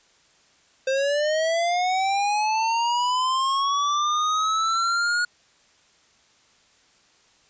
square linear sweep, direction up, 523.3 to 1448 Hz, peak -21 dBFS, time 0.87-5.25 s, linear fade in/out 5 ms, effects white hiss -59 dBFS RMS until 7.49 s + resampled to 16000 Hz

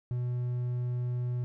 triangle tone, 123 Hz, B2, 7 cents flat, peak -27 dBFS, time 0.11-1.44 s, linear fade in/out 0 ms, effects none

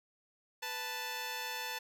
10% pulse tone pair together, 493.6 / 880 Hz, B4 / A5, -1 / 0 cents, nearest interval minor seventh, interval 1001 cents, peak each -36 / -30 dBFS, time 0.62-1.79 s, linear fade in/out 10 ms, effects none

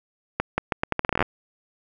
accelerating click train, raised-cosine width 0.5 ms, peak -6 dBFS, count 15, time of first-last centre 0.4-1.226 s, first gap 180 ms, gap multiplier 0.79, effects none

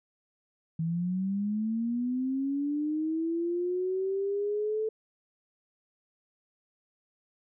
sine linear sweep, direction up, 160.2 to 440 Hz, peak -27 dBFS, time 0.79-4.89 s, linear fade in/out 5 ms, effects none

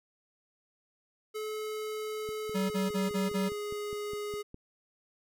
square tone with pitch glide, 430.2 to 415.5 Hz, A4 to G#4, -39 to +1 cents, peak -35 dBFS, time 1.34-4.43 s, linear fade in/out 20 ms, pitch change -60 cents, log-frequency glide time 2.56-3.06 s
click train, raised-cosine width 3 ms, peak -32 dBFS, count 12, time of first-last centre 2.29-4.544 s, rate 4.88 Hz
square tone bursts, 191 Hz, G3, 45 cents flat, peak -29 dBFS, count 5, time 2.54-3.496 s, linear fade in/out 20 ms, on 160 ms, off 39 ms
effects none

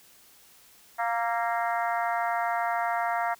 harmonic tone with a mistuned harmonic, 233.1 Hz, A#3, in tune, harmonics 3 / 4 / 5 / 6 / 7 / 8 / 9, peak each -28 / -31 / -36 / -34 / -38 / -37 / -41 dBFS, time 0.98-3.35 s, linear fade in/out 20 ms, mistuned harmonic 6, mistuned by -34 cents, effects white hiss -56 dBFS RMS until 3.39 s

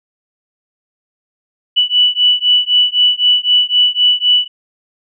sine beating tone pair, 2960 / 2963.9 Hz, F#7 / F#7, 0 / +2 cents, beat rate 3.9 Hz, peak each -12 dBFS, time 1.76-4.48 s, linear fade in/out 20 ms, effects none

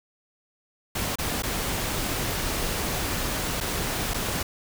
pink noise with dropouts, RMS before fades -28 dBFS, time 0.95-4.43 s, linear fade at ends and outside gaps 5 ms, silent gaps 1.157-1.185 / 1.423-1.433 / 3.604-3.609 / 4.137-4.142 s, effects none

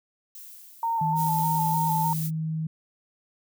violet noise with exponential decay, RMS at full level -42 dBFS, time 0.35-2.38 s, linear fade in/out 1 ms, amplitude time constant 440 ms
sine tone with vibrato, 899 Hz, A5, 37 cents sharp, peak -23 dBFS, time 0.83-2.13 s, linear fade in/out 2 ms, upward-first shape square, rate 3.3 Hz, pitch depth 37 cents each way
sine tone, 158.7 Hz, D#3, 35 cents sharp, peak -26 dBFS, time 1.01-2.67 s, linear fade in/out 5 ms
violet noise, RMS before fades -34 dBFS, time 1.15-2.31 s, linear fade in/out 50 ms
effects none

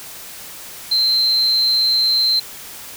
sine tone with amplitude modulation, 4112 Hz, C8, 31 cents flat, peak -10 dBFS, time 0.91-2.4 s, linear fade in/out 10 ms, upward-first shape sine, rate 272 Hz, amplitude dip 40%, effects tanh soft clip ceiling -9 dBFS + white hiss -35 dBFS RMS until 2.96 s

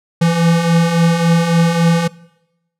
square beating tone pair, 165 / 168.6 Hz, E3 / E3, +2 / +39 cents, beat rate 3.6 Hz, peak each -19 / -12 dBFS, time 0.21-2.08 s, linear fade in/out 10 ms, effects noise-tail reverb RT60 0.9 s tail -22 dB re dry + low-pass 9000 Hz 12 dB/octave

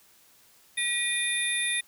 sine tone cluster, 1932 / 2435 / 3604 / 10270 Hz, B6 / D#7 / A7 / E9, -39 / -38 / +41 / -46 cents, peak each -30 dBFS, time 0.77-1.81 s, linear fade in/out 10 ms, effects tanh soft clip ceiling -18 dBFS + white hiss -59 dBFS RMS until 1.87 s

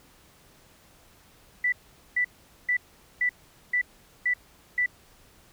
sine tone bursts, 1975.5 Hz, B6, in tune, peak -21 dBFS, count 7, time 1.64-4.861 s, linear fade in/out 5 ms, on 83 ms, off 440 ms, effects pink hiss -57 dBFS RMS until 5.52 s

